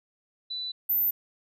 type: tone pair in turn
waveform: sine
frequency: 3980 / 14183 Hz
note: B7 / A9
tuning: +13 / +13 cents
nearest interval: octave + minor seventh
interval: 2200 cents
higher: second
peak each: -31 / -22 dBFS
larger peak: second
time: 0.5-0.72 / 0.89-1.11 s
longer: neither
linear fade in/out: 10 ms
effects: none